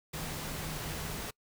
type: tone in noise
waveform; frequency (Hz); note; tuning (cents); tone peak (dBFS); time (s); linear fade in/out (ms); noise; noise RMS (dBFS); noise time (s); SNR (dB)
sine; 155.56; D#3; 0; -43; 0.13-1.17; 10; pink; -39; 0.13-1.31; -7
effects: noise-tail reverb RT60 0.1 s tail -26 dB re dry